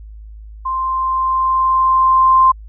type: tone with level ramp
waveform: sine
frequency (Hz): 1046.5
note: C6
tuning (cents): 0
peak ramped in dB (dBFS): -17 to -6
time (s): 0.65-2.52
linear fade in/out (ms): 10
effects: added 53 Hz sine -32 dBFS peak until 2.68 s